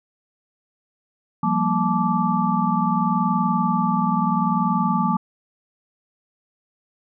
sine tone cluster, 173.2 / 193.9 / 233.3 / 869 / 1169 Hz, F3 / G3 / A#3 / A5 / D6, -14 / -19 / +2 / -22 / -8 cents, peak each -24 dBFS, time 1.43-5.17 s, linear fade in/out 5 ms, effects none

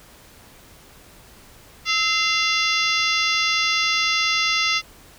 harmonic tone with a mistuned harmonic, 690 Hz, F5, 21 cents flat, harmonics 2 / 3 / 4 / 5 / 6 / 7 / 8 / 9, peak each -26 / -23 / -25 / -26 / -31 / -26 / -30 / -33 dBFS, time 1.85-4.82 s, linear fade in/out 50 ms, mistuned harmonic 2, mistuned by -98 cents, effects pink hiss -48 dBFS RMS until 5.18 s

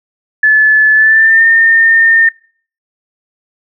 sine tone with pitch glide, 1730 to 1818.1 Hz, A6 to A#6, -30 to -44 cents, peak -4 dBFS, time 0.43-2.29 s, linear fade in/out 5 ms, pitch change +86 cents, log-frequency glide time 0.94-1.44 s, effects noise-tail reverb RT60 0.5 s tail -25 dB re dry

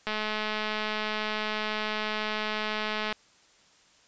click train, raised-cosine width 0.3 ms, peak -15 dBFS, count 655, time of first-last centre 0.07-3.126 s, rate 214 Hz, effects white hiss -60 dBFS RMS until 4.07 s + resampled to 16000 Hz

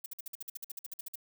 violet noise bursts, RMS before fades -40 dBFS, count 16, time 0.04-1.156 s, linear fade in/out 5 ms, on 21 ms, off 52 ms, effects none

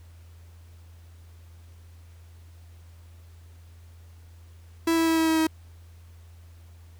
45% pulse tone with pitch steps, 329.8 / 327.5 / 325.3 / 323 / 320.8 / 318.6 Hz, E4 / E4 / E4 / E4 / E4 / D#4, +1 / -11 / -23 / -35 / -47 / +41 cents, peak -20 dBFS, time 4.87-5.47 s, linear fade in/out 5 ms, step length 100 ms, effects added 84 Hz sine -46 dBFS peak until 6.99 s + pink hiss -61 dBFS RMS until 6.99 s

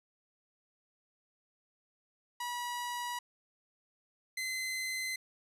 sawtooth tone pair in turn, 969 / 2053 Hz, B5 / C7, -33 / -33 cents, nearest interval octave + minor second, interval 1300 cents, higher second, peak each -32 / -31 dBFS, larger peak second, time 2.4-3.19 / 4.37-5.16 s, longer neither, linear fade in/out 5 ms, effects resampled to 32000 Hz

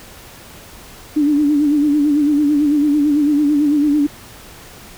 sine tone with vibrato, 293.7 Hz, D4, in tune, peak -11 dBFS, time 1.16-4.07 s, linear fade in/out 10 ms, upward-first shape sine, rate 9 Hz, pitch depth 63 cents each way, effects pink hiss -39 dBFS RMS until 4.97 s

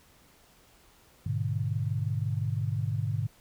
sine chord, G# diminished, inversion none, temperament equal with one note detuned, 103.83 / 123.47 / 149.4 Hz, G#2 / B2 / D3, 0 / 0 / +30 cents, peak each -30 / -32 / -33 dBFS, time 1.26-3.27 s, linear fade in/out 5 ms, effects pink hiss -60 dBFS RMS until 3.4 s

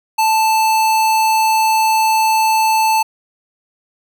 square tone, 880 Hz, A5, in tune, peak -12 dBFS, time 0.18-3.03 s, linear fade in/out 10 ms, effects none

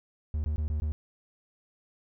triangle tone bursts, 76 Hz, D#2, 40 cents flat, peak -25 dBFS, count 5, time 0.34-0.92 s, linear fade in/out 0 ms, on 100 ms, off 20 ms, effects none

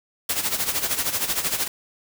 white noise with tremolo, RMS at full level -22 dBFS, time 0.29-1.68 s, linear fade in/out 5 ms, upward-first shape sine, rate 13 Hz, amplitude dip 70%, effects none

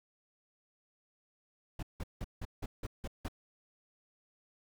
brown noise bursts, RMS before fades -38 dBFS, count 8, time 1.79-3.284 s, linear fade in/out 5 ms, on 38 ms, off 170 ms, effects none

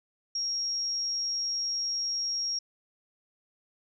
sine tone, 5590 Hz, F8, 1 cent sharp, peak -28 dBFS, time 0.35-2.59 s, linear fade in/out 5 ms, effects none

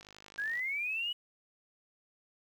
click train, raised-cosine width 0.2 ms, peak -34 dBFS, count 31, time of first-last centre 0.01-0.594 s, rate 51.4 Hz
sine linear sweep, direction up, 1600 to 2960 Hz, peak -32 dBFS, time 0.38-1.13 s, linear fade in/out 10 ms
effects 10-bit

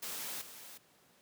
white noise with echo, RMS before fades -41 dBFS, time 0.02-0.42 s, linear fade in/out 10 ms, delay 360 ms, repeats 1, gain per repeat -10 dB, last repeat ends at 0.78 s, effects pink hiss -66 dBFS RMS until 1.21 s + high-pass 150 Hz 12 dB/octave

